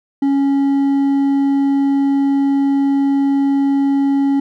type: tone with hard clipping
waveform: triangle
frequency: 277.1 Hz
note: C#4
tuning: 1 cent flat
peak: -13 dBFS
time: 0.22-4.4 s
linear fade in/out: 5 ms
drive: 7 dB
effects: none